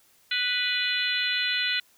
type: harmonic tone with a mistuned harmonic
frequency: 493.9 Hz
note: B4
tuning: in tune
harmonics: 3 / 4 / 5 / 6 / 7 / 8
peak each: -31 / -31 / -31 / -31 / -31 / -31 dBFS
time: 0.31-1.8 s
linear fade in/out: 5 ms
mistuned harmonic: 8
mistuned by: +44 cents
effects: white hiss -61 dBFS RMS until 1.97 s